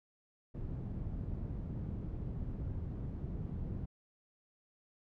white low-pass noise, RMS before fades -40 dBFS, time 0.54-3.86 s, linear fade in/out 10 ms, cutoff 130 Hz, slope 12 dB/octave, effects none

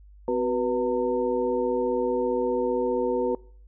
sine tone cluster, 255.2 / 373.3 / 488.5 / 909 Hz, C4 / F#4 / B4 / A#5, -43 / +15 / -19 / -44 cents, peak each -30 / -27 / -25 / -32 dBFS, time 0.28-3.35 s, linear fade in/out 2 ms, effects noise-tail reverb RT60 0.5 s tail -23 dB re dry + added 50 Hz sine -47 dBFS peak until 3.67 s

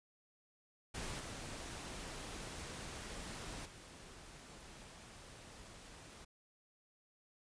pink noise with level steps, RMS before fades -44 / -47 / -55 dBFS, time 0.94-6.25 s, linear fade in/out 10 ms, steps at 1.19 / 3.65 s, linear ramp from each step 10 ms, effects resampled to 22050 Hz

